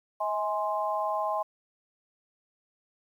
sine chord, Ab major, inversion second, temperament equal with one note detuned, 638.3 / 830.6 / 1046.5 Hz, Eb5 / Ab5 / C6, +44 / 0 / 0 cents, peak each -31 dBFS, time 0.2-1.43 s, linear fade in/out 10 ms, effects 10-bit

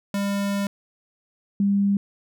square / sine tone pair in turn, 200 / 200 Hz, G3 / G3, +35 / +35 cents, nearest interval unison, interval 0 cents, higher neither, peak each -23 / -17 dBFS, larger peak second, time 0.14-0.67 / 1.6-1.97 s, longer first, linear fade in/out 2 ms, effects none

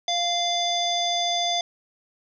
harmonic tone with a mistuned harmonic, 698.5 Hz, F5, in tune, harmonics 1 / 3 / 5 / 7 / 9, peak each -25 / -35 / -25 / -33 / -34 dBFS, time 0.08-1.61 s, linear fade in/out 2 ms, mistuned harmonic 3, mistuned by -18 cents, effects none

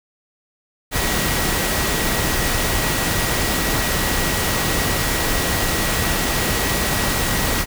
sine tone in noise, 1916 Hz, A#6, 47 cents sharp, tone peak -29 dBFS, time 0.91-7.66 s, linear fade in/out 50 ms, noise pink, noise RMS -20 dBFS, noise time 0.91-7.66 s, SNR -12 dB, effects none

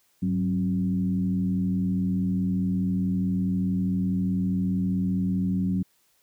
sine tone with frequency modulation, 185.7 Hz, F#3, 7 cents sharp, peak -22 dBFS, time 0.22-5.83 s, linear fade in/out 10 ms, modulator 84.7 Hz, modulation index 0.72, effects white hiss -66 dBFS RMS until 6.22 s

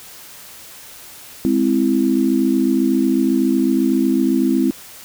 sine chord, Ab augmented, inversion none, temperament equal, 207.7 / 261.6 / 329.6 Hz, Ab3 / C4 / E4, 0 / 0 / 0 cents, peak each -20 / -16 / -18 dBFS, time 1.45-4.71 s, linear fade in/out 0 ms, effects white hiss -39 dBFS RMS until 5.04 s

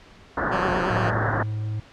white low-pass noise, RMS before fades -25 dBFS, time 0.37-1.43 s, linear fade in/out 5 ms, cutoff 1800 Hz, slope 96 dB/octave
10% pulse tone with vibrato, 182.5 Hz, F#3, 24 cents flat, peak -17 dBFS, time 0.51-1.11 s, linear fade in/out 20 ms, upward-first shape square, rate 8.7 Hz, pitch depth 46 cents each way
triangle tone with pitch glide, 110.6 to 107.39 Hz, A2 to A2, +9 to -42 cents, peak -23 dBFS, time 0.9-1.8 s, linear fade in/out 5 ms, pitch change -51 cents, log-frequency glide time 1.18-1.41 s
effects pink hiss -49 dBFS RMS until 1.92 s + low-pass 4000 Hz 12 dB/octave

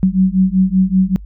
sine beating tone pair, 185.4 / 190.6 Hz, F#3 / G3, +4 / -48 cents, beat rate 5.2 Hz, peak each -13 dBFS, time 0.03-1.16 s, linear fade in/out 0 ms, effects noise-tail reverb RT60 0.1 s tail -26 dB re dry + added 50 Hz sine -30 dBFS peak until 1.25 s

